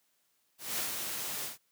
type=noise with ADSR envelope; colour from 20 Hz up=white; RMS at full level=-33 dBFS; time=0.58-1.58 s; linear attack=200 ms; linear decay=140 ms; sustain=-4 dB; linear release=140 ms; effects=white hiss -74 dBFS RMS until 1.71 s + high-pass 100 Hz 12 dB/octave